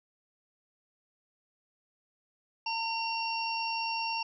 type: harmonic tone with a mistuned harmonic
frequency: 915 Hz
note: A#5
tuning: 32 cents flat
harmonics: 1 / 3 / 5 / 6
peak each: -33 / -35 / -43 / -38 dBFS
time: 2.66-4.23 s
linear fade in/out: 5 ms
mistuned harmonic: 1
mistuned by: -15 cents
effects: none

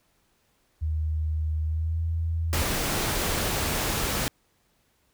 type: tone with pitch glide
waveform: sine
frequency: 78 to 82.21 Hz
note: D#2 to E2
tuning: +5 to -4 cents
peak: -24 dBFS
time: 0.81-2.63 s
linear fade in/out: 20 ms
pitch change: +91 cents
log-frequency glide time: 1.64-2 s
type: noise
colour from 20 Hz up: pink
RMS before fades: -27 dBFS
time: 2.53-4.28 s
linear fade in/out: 0 ms
effects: pink hiss -68 dBFS RMS until 5.13 s

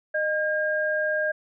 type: tone pair together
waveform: sine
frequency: 614.1 / 1615 Hz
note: D#5 / G#6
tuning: -23 / -49 cents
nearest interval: octave + perfect fourth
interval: 1674 cents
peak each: -25 dBFS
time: 0.14-1.32 s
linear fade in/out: 10 ms
effects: none

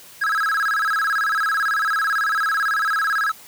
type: tone with vibrato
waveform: triangle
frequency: 1464 Hz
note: F#6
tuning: 19 cents flat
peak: -16 dBFS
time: 0.21-3.32 s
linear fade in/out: 10 ms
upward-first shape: square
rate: 18 Hz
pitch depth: 200 cents each way
effects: white hiss -44 dBFS RMS until 3.47 s

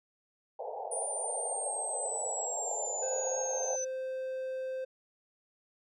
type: band-pass noise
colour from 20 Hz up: white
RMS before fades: -39 dBFS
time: 0.59-3.76 s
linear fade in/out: 5 ms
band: 440 to 870 Hz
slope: 96 dB/octave
type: linear sweep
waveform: sine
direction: down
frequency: 9397 to 6030 Hz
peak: -34 dBFS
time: 0.91-3.85 s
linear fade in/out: 10 ms
type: tone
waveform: triangle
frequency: 521 Hz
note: C5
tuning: 7 cents flat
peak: -32 dBFS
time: 3.02-4.85 s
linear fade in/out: 10 ms
effects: none

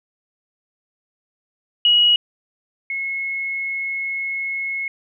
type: tone pair in turn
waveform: sine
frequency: 2906 / 2177 Hz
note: F#7 / C#7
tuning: -32 / -32 cents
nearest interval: perfect fourth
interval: 500 cents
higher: first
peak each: -11 / -22 dBFS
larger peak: first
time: 1.85-2.16 / 2.9-4.88 s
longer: second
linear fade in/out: 2 ms
effects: none

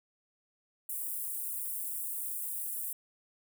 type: high-pass noise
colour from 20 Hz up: white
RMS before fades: -37 dBFS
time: 0.89-2.93 s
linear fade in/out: 5 ms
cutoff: 8600 Hz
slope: 48 dB/octave
effects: none

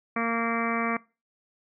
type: harmonic tone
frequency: 230.8 Hz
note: A#3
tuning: 17 cents flat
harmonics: 1 / 2 / 3 / 4 / 5 / 6 / 7 / 8 / 9 / 10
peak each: -29 / -34 / -34 / -41 / -30 / -37 / -40 / -37 / -37 / -35 dBFS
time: 0.16-0.97 s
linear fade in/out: 5 ms
effects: noise-tail reverb RT60 0.3 s tail -22 dB re dry

